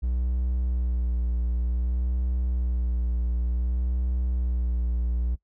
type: tone with vibrato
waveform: triangle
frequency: 60.8 Hz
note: B1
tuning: 26 cents flat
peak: -21 dBFS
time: 0.02-5.36 s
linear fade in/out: 20 ms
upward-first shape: sine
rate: 0.55 Hz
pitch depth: 36 cents each way
effects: noise-tail reverb RT60 0.1 s tail -21 dB re dry